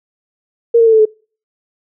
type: tone with pitch steps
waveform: sine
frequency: 466.2 / 457.1 / 448.2 / 439.5 / 431 Hz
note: A#4 / A#4 / A4 / A4 / A4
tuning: 0 / -34 / +32 / -2 / -36 cents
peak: -5 dBFS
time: 0.74-1.055 s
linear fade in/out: 10 ms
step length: 63 ms
effects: noise-tail reverb RT60 0.4 s tail -26 dB re dry